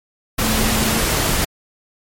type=tone in noise; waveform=sine; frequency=220 Hz; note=A3; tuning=in tune; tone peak=-22 dBFS; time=0.42-1.02 s; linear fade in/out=10 ms; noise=pink; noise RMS=-18 dBFS; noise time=0.38-1.45 s; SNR=-7 dB; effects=MP3 64 kbps